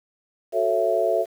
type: chord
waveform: sine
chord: F# minor seventh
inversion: none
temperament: just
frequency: 370 / 444 / 555 / 666 Hz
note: F#4 / A4 / C#5 / E5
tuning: 0 / +16 / +2 / +18 cents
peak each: -27 / -25 / -26 / -21 dBFS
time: 0.52-1.26 s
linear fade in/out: 50 ms
effects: 8-bit